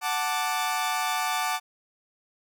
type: chord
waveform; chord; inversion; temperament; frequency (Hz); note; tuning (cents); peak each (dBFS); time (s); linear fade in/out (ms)
sawtooth; D major; first; equal; 740 / 880 / 1174.7; F#5 / A5 / D6; 0 / 0 / 0; -26; 0.01-1.6; 50
effects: none